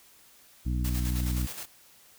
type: harmonic tone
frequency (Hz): 61.5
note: B1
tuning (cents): -7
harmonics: 1 / 2 / 3 / 4 / 5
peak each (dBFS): -27 / -33 / -37 / -39 / -41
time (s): 0.65-1.47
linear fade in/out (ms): 20
type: noise with tremolo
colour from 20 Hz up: white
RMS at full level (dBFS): -38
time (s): 0.84-1.66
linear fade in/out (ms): 10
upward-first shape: square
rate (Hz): 9.5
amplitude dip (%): 45
effects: white hiss -57 dBFS RMS until 2.18 s